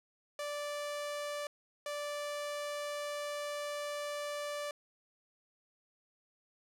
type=tone bursts at uneven times; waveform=sawtooth; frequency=585 Hz; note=D5; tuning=7 cents flat; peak=-33 dBFS; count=2; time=0.39-1.47 / 1.86-4.71 s; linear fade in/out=2 ms; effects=low-pass 12000 Hz 12 dB/octave